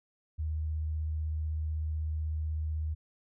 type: tone with vibrato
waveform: sine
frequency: 77.8 Hz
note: D#2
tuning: in tune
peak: -30 dBFS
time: 0.38-2.95 s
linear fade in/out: 20 ms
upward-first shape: sine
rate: 16 Hz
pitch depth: 13 cents each way
effects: none